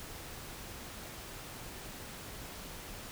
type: silence
effects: pink hiss -46 dBFS RMS until 3.11 s